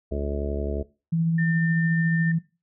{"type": "harmonic tone", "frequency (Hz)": 71.3, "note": "C#2", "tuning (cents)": 49, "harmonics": [1, 2, 3, 4, 5, 6, 7, 8, 9], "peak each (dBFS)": [-28, -39, -34, -38, -34, -33, -41, -40, -36], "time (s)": [0.11, 0.83], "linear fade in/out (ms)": 10}
{"type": "tone with tremolo", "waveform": "sine", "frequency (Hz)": 164.81, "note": "E3", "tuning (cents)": 0, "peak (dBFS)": -19, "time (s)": [1.12, 2.39], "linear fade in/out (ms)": 10, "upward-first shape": "sine", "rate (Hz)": 14, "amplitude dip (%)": 25}
{"type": "tone", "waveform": "sine", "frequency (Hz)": 1800, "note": "A6", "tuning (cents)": 39, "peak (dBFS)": -28, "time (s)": [1.38, 2.32], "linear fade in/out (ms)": 5}
{"effects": ["noise-tail reverb RT60 0.3 s tail -19 dB re dry"]}